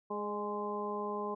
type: harmonic tone with a mistuned harmonic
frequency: 207.7 Hz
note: G#3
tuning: in tune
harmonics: 1 / 2 / 3 / 4 / 5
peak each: -42 / -38 / -44 / -43 / -39 dBFS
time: 0.1-1.35 s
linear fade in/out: 10 ms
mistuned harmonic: 3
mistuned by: -31 cents
effects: none